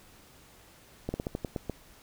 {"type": "slowing click train", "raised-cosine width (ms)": 2, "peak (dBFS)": -18, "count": 8, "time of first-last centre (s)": [1.09, 1.697], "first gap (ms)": 50, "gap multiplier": 1.18, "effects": ["pink hiss -56 dBFS RMS until 2.02 s"]}